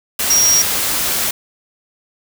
sine tone in noise, 5660 Hz, F8, 22 cents sharp, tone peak -10 dBFS, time 0.3-0.62 s, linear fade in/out 5 ms, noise white, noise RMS -18 dBFS, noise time 0.19-1.31 s, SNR +5 dB, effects none

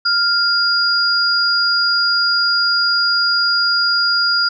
sine tone pair together, 1398 / 4860 Hz, F6 / D#8, +1 / -42 cents, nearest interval octave + minor seventh, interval 2157 cents, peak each -16 / -15 dBFS, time 0.05-4.49 s, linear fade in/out 10 ms, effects none

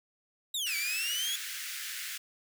sawtooth exponential two-way sweep, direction down then up, 3889 to 2267 to 3412 Hz, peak -28 dBFS, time 0.54-1.36 s, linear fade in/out 5 ms, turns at 0.76 s
pink high-pass noise, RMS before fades -39 dBFS, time 0.66-2.18 s, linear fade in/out 10 ms, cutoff 1500 Hz, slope 48 dB/octave
effects none

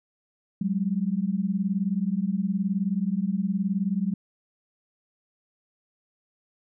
sine beating tone pair, 185 / 204 Hz, F#3 / G#3, 0 / -31 cents, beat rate 19 Hz, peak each -26 dBFS, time 0.61-4.14 s, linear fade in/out 5 ms, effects none

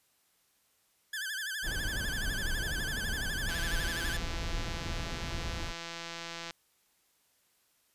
sawtooth tone with vibrato, 1633 Hz, G#6, 30 cents flat, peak -31 dBFS, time 1.13-4.17 s, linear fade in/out 5 ms, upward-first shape sine, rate 12 Hz, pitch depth 130 cents each way
brown noise, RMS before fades -36 dBFS, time 1.62-5.74 s, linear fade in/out 50 ms
click train, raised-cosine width 0.2 ms, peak -23 dBFS, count 508, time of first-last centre 3.49-6.508 s, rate 168 Hz
effects white hiss -71 dBFS RMS until 7.94 s + resampled to 32000 Hz

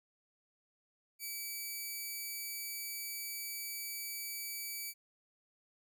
5% pulse tone, 2300 Hz, D7, 37 cents flat, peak -30 dBFS, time 1.19-4.94 s, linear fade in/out 50 ms, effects none

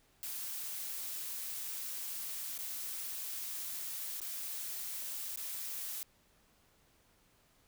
blue noise with dropouts, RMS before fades -41 dBFS, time 0.23-6.03 s, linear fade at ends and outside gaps 0 ms, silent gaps 2.578-2.589 / 4.201-4.216 / 5.359-5.373 s, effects pink hiss -69 dBFS RMS until 7.67 s

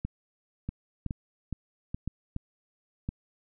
two click trains, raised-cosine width 5 ms, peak -19 / -20 dBFS, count 4 / 5, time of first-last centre 0.05-3.09 / 0.69-2.364 s, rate 0.987 / 2.39 Hz, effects none

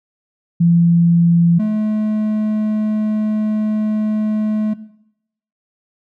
sine / triangle tone pair in turn, 170.2 / 214.4 Hz, F3 / A3, -44 / -45 cents, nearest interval major third, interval 399 cents, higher second, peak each -9 / -12 dBFS, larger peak first, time 0.6-1.59 / 1.59-4.74 s, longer second, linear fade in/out 10 ms, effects noise-tail reverb RT60 0.8 s tail -17 dB re dry

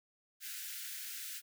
white high-pass noise, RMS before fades -44 dBFS, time 0.4-1.42 s, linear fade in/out 50 ms, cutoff 1400 Hz, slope 96 dB/octave, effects none

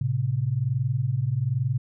sine tone pair together, 111.84 / 133 Hz, A2 / C3, +29 / +29 cents, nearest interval minor third, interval 300 cents, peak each -26 / -24 dBFS, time 0.01-1.78 s, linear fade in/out 5 ms, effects none

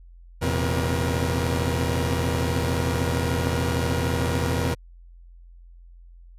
sawtooth tone cluster, 83.8 / 116.8 / 130.2 / 267.1 / 477.5 Hz, E2 / A#2 / C3 / C4 / A#4, +29 / +4 / -8 / +36 / +42 cents, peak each -21 / -26 / -25 / -29 / -26 dBFS, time 0.41-4.75 s, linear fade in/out 20 ms, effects added 43 Hz sine -44 dBFS peak until 6.38 s + resampled to 32000 Hz

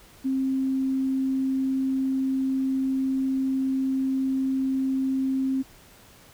sine tone, 265.4 Hz, C4, 25 cents sharp, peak -22 dBFS, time 0.24-5.63 s, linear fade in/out 20 ms, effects pink hiss -52 dBFS RMS until 6.33 s

